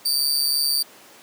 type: tone with amplitude modulation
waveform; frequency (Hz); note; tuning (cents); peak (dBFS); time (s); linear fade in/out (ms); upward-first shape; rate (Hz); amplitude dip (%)
sawtooth; 4639; D8; -22; -13; 0.05-0.83; 10; sine; 143; 70
effects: pink hiss -47 dBFS RMS until 1.22 s + high-pass 300 Hz 12 dB/octave